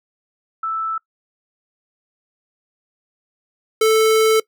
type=tone pair in turn; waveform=sine / square; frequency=1318.5 / 440 Hz; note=E6 / A4; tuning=0 / 0 cents; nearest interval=octave + perfect fifth; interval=1900 cents; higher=first; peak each=-20 / -12 dBFS; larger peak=second; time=0.63-0.98 / 3.81-4.4 s; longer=second; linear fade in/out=5 ms; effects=noise-tail reverb RT60 0.1 s tail -22 dB re dry